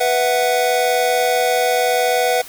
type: chord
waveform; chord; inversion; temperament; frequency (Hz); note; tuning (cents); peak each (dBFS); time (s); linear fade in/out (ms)
square; B suspended fourth; none; equal; 493.9 / 659.3 / 740; B4 / E5 / F#5; 0 / 0 / 0; -19 / -22 / -19; 0-2.42; 10
effects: white hiss -37 dBFS RMS until 2.48 s